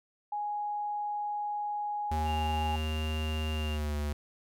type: tone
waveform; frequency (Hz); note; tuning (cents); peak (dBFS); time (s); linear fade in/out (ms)
sine; 830.6; G#5; 0; -31; 0.32-2.76; 5
type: tone with pitch glide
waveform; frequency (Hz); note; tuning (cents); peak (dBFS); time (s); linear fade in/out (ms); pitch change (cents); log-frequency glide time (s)
square; 77.78 to 73.8; D#2 to D2; 0 to +9; -31; 2.11-4.13; 5; -91; 3.51-3.97
type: tone with vibrato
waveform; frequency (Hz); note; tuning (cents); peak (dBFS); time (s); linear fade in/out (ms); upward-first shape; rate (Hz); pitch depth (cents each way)
sine; 2794; F7; 0; -40; 2.24-3.79; 50; triangle; 18; 10
effects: none